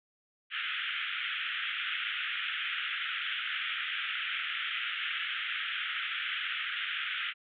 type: band-pass noise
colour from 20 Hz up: white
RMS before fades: -35 dBFS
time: 0.5-7.34 s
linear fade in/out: 50 ms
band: 1300 to 3400 Hz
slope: 96 dB/octave
effects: none